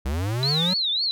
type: linear sweep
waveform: square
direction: up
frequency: 61.4 to 189.2 Hz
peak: -24 dBFS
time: 0.05-0.74 s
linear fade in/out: 10 ms
type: tone with vibrato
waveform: sine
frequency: 3951 Hz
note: B7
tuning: in tune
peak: -21 dBFS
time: 0.43-1.11 s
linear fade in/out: 0 ms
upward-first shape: triangle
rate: 3.7 Hz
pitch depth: 230 cents each way
effects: none